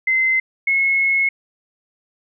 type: tone pair in turn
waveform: sine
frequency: 2064 / 2178 Hz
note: C7 / C#7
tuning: -24 / -31 cents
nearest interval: minor second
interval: 93 cents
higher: second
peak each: -14 dBFS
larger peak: neither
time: 0.07-0.4 / 0.67-1.29 s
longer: second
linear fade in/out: 5 ms
effects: none